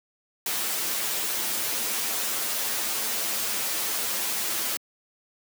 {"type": "noise with comb filter", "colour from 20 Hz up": "white", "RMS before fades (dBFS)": -28, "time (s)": [0.46, 4.77], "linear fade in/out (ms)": 2, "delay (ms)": 9, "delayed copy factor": 0.95, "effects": ["high-pass 200 Hz 12 dB/octave"]}